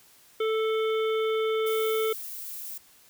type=harmonic tone; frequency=440 Hz; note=A4; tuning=in tune; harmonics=1 / 3 / 5 / 7 / 8; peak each=-24 / -34 / -38 / -41 / -42 dBFS; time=0.4-2.13 s; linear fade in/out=5 ms
type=noise; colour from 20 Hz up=violet; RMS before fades=-38 dBFS; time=1.66-2.78 s; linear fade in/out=5 ms
effects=white hiss -57 dBFS RMS until 3.09 s